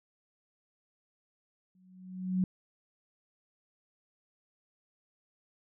sine tone with exponential growth, 185 Hz, F#3, in tune, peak -23 dBFS, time 1.75-2.44 s, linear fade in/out 2 ms, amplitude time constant 150 ms, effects none

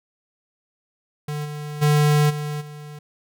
square tone with level steps, 148.8 Hz, D3, 23 cents sharp, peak -26 / -30 / -15 / -26 / -36 dBFS, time 1.28-2.99 s, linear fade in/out 5 ms, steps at 1.44 / 1.81 / 2.29 / 2.6 s, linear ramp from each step 20 ms, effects none

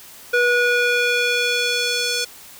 square tone with band-pass filter sweep, 485.6 Hz, B4, 29 cents flat, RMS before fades -19 dBFS, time 0.33-2.25 s, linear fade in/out 10 ms, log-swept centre 1400 to 5100 Hz, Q 1.2, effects white hiss -42 dBFS RMS until 2.59 s

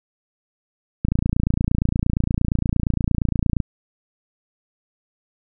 click train, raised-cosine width 5 ms, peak -7 dBFS, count 74, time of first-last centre 1.05-3.602 s, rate 28.6 Hz, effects none

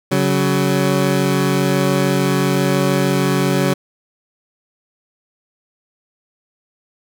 20% pulse tone pair together, 140 / 187.02 Hz, C#3 / F#3, +18 / +19 cents, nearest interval perfect fourth, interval 501 cents, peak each -12 dBFS, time 0.11-3.74 s, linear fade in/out 10 ms, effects none

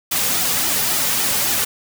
white noise with flanger, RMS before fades -19 dBFS, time 0.11-1.65 s, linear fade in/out 10 ms, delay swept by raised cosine 1.8 to 3.1 ms, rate 3.6 Hz, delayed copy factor -0.55, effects none

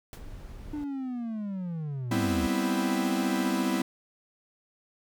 pink noise with exponential decay, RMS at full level -40 dBFS, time 0.13-0.26 s, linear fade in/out 1 ms, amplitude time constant 27 ms
brown noise, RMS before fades -42 dBFS, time 0.17-0.84 s, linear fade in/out 0 ms
triangle linear sweep, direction down, 301.1 to 69.3 Hz, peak -29 dBFS, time 0.73-2.47 s, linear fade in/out 5 ms
45% pulse chord, C major seventh, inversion second, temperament equal, 196 / 246.9 / 261.6 / 329.6 Hz, G3 / B3 / C4 / E4, 0 / 0 / 0 / 0 cents, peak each -31 dBFS, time 2.11-3.82 s, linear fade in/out 5 ms
effects none

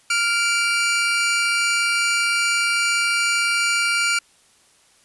sawtooth tone pair together, 1396.9 / 2329 Hz, F6 / D7, 0 / -15 cents, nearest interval major sixth, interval 885 cents, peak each -17 dBFS, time 0.1-4.19 s, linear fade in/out 5 ms, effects white hiss -56 dBFS RMS until 5.04 s + resampled to 24000 Hz

